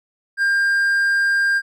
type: tone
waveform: triangle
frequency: 1600 Hz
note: G6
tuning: 35 cents sharp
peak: -13 dBFS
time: 0.37-1.62 s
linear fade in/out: 50 ms
effects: none